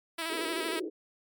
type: tone with vibrato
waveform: 5% pulse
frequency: 326.1 Hz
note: E4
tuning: 19 cents flat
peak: -21 dBFS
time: 0.18-0.8 s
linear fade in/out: 10 ms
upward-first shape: square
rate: 13 Hz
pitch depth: 33 cents each way
type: band-pass noise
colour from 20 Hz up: pink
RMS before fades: -37 dBFS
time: 0.29-0.9 s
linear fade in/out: 20 ms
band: 320 to 450 Hz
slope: 48 dB/octave
effects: MP3 96 kbps